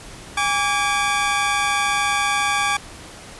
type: tone pair together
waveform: 20% pulse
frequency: 815 / 1152.6 Hz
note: G#5 / D6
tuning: -33 / -33 cents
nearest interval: tritone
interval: 600 cents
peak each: -16 dBFS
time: 0.37-2.77 s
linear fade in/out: 5 ms
effects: pink hiss -39 dBFS RMS until 3.39 s + resampled to 24000 Hz